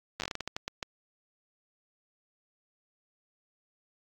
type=slowing click train; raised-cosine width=0.2 ms; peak=-16 dBFS; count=13; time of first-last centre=0.2-0.828 s; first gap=9 ms; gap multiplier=1.29; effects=AAC 64 kbps